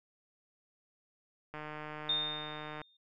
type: click train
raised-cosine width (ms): 0.5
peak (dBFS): -28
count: 195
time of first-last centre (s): 1.54-2.816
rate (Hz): 152
type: tone with exponential decay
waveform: sine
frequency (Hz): 3646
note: A#7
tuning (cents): -39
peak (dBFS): -27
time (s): 2.09-2.97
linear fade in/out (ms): 5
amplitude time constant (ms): 190
effects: none